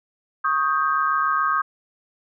sine tone cluster, 1103 / 1250 / 1581 Hz, C#6 / D#6 / G6, -9 / +8 / +14 cents, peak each -23 / -21 / -25 dBFS, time 0.44-1.62 s, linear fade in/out 10 ms, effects none

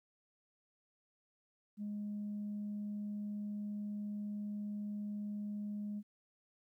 sine tone, 207.3 Hz, G#3, 3 cents flat, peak -37 dBFS, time 1.77-6.03 s, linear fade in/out 50 ms, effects tanh soft clip ceiling -35 dBFS + 13-bit

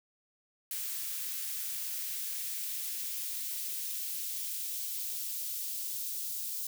blue noise with high-pass filter sweep, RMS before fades -37 dBFS, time 0.71-6.67 s, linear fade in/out 2 ms, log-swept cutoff 1400 to 4300 Hz, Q 0.83, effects none

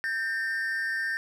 triangle tone pair together, 1576 / 1814.3 Hz, G6 / A#6, +9 / -47 cents, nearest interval major second, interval 244 cents, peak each -30 / -27 dBFS, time 0.04-1.17 s, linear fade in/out 0 ms, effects none

